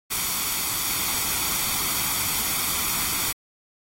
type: noise with comb filter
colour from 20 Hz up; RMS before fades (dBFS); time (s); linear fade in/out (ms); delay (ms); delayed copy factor
white; -25; 0.1-3.33; 20; 0.88; +0.55
effects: AAC 48 kbps